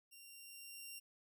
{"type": "tone with level ramp", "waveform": "10% pulse", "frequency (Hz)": 2767, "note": "F7", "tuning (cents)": -17, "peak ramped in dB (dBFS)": [-48, -39], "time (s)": [0.11, 1], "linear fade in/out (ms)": 20, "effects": []}